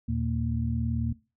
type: tone cluster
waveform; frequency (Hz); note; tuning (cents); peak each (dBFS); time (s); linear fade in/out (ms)
sine; 79 / 117.3 / 230.3; D#2 / A#2 / A#3; +27 / +11 / -21; -30; 0.08-1.13; 10
effects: noise-tail reverb RT60 0.3 s tail -19 dB re dry